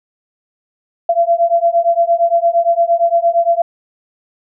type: beating tone pair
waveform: sine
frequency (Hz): 676 / 684.7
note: E5 / F5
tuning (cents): +43 / -34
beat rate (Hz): 8.7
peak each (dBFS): -13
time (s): 1.09-3.62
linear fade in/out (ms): 5
effects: none